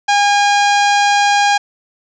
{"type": "tone", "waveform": "sawtooth", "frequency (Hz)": 814, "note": "G#5", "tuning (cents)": -35, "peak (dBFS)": -6, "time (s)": [0.08, 1.58], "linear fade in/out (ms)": 10, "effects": ["resampled to 16000 Hz", "7-bit"]}